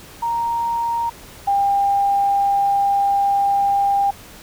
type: tone pair in turn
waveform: sine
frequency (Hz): 932.3 / 798.7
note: A#5 / G5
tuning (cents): 0 / +32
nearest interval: minor third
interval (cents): 268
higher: first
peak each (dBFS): -18 / -14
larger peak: second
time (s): 0.22-1.1 / 1.47-4.11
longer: second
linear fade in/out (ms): 10
effects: pink hiss -41 dBFS RMS until 4.42 s